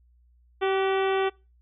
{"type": "harmonic tone with a mistuned harmonic", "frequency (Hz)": 385.6, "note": "G4", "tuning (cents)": -28, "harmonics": [1, 2, 3, 4, 5, 6, 7, 8, 9], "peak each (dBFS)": [-23, -29, -33, -35, -37, -39, -40, -41, -42], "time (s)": [0.61, 1.3], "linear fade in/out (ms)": 20, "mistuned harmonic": 4, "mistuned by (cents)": -51, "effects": ["noise-tail reverb RT60 0.3 s tail -25 dB re dry", "added 60 Hz sine -57 dBFS peak until 1.61 s"]}